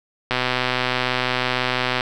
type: click train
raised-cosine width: 0.3 ms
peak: -4 dBFS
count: 215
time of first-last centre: 0.31-2.008 s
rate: 126 Hz
effects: none